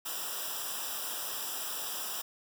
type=noise with comb filter; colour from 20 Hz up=white; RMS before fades=-37 dBFS; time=0.05-2.22 s; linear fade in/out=10 ms; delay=0.46 ms; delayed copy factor=-1; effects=none